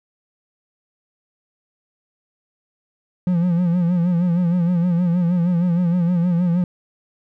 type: tone with vibrato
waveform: triangle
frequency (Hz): 174.61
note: F3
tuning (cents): 0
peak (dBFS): -13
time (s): 3.27-6.64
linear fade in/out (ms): 2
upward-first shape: sine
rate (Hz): 6.4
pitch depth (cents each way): 73
effects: none